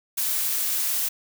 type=noise; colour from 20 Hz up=blue; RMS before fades=-25 dBFS; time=0.17-1.09 s; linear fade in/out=10 ms; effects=none